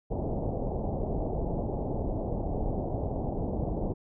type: low-pass noise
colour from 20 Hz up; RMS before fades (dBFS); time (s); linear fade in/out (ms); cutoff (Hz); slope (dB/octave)
pink; -31; 0.1-3.94; 20; 800; 48
effects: none